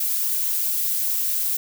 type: noise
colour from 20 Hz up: violet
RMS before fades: -23 dBFS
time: 0-1.57 s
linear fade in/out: 5 ms
effects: none